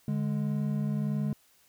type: tone pair together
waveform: triangle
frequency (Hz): 146.44 / 208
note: D3 / G#3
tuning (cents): -5 / +3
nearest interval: tritone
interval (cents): 608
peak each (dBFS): -28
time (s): 0.08-1.33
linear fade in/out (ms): 2
effects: white hiss -64 dBFS RMS until 1.68 s